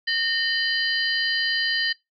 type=tone cluster; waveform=sine; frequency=1836 / 3034 / 4105 / 4763 Hz; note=A#6 / F#7 / C8 / D8; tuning=-27 / +43 / -34 / +24 cents; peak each=-24 / -27 / -30 / -29 dBFS; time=0.07-1.93 s; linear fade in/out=10 ms; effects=noise-tail reverb RT60 0.2 s tail -23 dB re dry